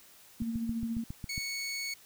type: tone with tremolo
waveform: sine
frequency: 229 Hz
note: A#3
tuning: 31 cents flat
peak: -29 dBFS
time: 0.4-1.04 s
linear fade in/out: 5 ms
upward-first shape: triangle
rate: 14 Hz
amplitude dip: 50%
type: click train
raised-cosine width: 5 ms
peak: -26 dBFS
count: 8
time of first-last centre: 0.42-1.379 s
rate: 7.3 Hz
type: tone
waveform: 20% pulse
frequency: 2217 Hz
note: C#7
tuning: in tune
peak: -29 dBFS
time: 1.29-1.94 s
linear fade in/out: 5 ms
effects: white hiss -57 dBFS RMS until 2.05 s